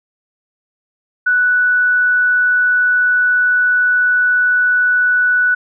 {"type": "tone", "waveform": "sine", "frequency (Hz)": 1481, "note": "F#6", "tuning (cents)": 1, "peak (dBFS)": -10, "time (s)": [1.26, 5.55], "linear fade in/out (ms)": 10, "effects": []}